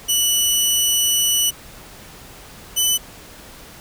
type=tone pair in turn; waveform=15% pulse; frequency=2960 / 2996 Hz; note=F#7 / F#7; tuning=0 / +21 cents; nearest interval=unison; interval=21 cents; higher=second; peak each=-8 dBFS; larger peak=neither; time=0.08-1.51 / 2.76-2.98 s; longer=first; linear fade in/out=20 ms; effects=pink hiss -41 dBFS RMS until 3.8 s